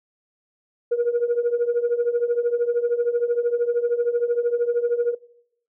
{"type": "tone with tremolo", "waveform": "sine", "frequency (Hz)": 477, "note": "A#4", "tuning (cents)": 40, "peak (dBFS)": -14, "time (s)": [0.91, 5.15], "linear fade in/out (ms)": 10, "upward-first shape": "triangle", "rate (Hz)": 13, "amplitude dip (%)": 90, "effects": ["noise-tail reverb RT60 0.8 s tail -23 dB re dry", "tanh soft clip ceiling -14 dBFS"]}